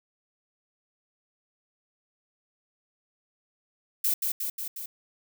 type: noise with echo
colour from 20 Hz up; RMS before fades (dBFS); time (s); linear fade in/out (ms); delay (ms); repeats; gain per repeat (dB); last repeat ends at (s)
violet; -25; 4.04-4.14; 5; 180; 4; -3; 4.86
effects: none